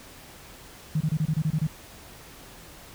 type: tone bursts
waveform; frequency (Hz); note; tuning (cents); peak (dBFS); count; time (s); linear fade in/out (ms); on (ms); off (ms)
sine; 155.56; D#3; 0; -21; 9; 0.95-1.67; 5; 56; 27
effects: pink hiss -47 dBFS RMS until 2.94 s